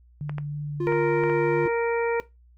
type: tone with vibrato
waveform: sine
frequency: 146.83 Hz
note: D3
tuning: in tune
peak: -28 dBFS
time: 0.21-1.66 s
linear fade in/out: 0 ms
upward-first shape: sine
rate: 3.1 Hz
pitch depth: 9 cents each way
type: clicks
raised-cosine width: 0.5 ms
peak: -20 dBFS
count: 5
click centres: 0.295 / 0.383 / 0.923 / 1.237 / 1.298 s
type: tone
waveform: triangle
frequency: 349.2 Hz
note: F4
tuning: in tune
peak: -22 dBFS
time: 0.8-1.68 s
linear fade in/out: 5 ms
type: harmonic tone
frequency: 466.2 Hz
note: A#4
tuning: in tune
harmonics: 1 / 2 / 3 / 4 / 5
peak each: -22 / -30 / -37 / -36 / -36 dBFS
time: 0.87-2.2 s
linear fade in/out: 0 ms
effects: noise-tail reverb RT60 0.2 s tail -18 dB re dry + added 60 Hz sine -52 dBFS peak until 2.57 s